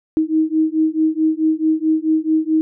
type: beating tone pair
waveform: sine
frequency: 313.3 / 317.9 Hz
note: D#4 / D#4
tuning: +12 / +37 cents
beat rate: 4.6 Hz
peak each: -17 dBFS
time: 0.17-2.61 s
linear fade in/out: 0 ms
effects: none